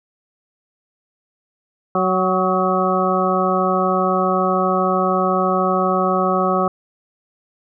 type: harmonic tone with a mistuned harmonic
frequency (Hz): 186.5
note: F#3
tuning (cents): +14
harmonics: 1 / 2 / 3 / 4 / 6 / 7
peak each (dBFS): -22 / -22 / -22 / -22 / -22 / -22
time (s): 1.95-6.68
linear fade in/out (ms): 2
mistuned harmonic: 7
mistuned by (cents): -37
effects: none